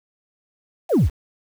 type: exponential sweep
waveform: sine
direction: down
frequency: 810 to 48.29 Hz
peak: -11 dBFS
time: 0.89-1.1 s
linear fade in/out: 50 ms
effects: tanh soft clip ceiling -11 dBFS + 7-bit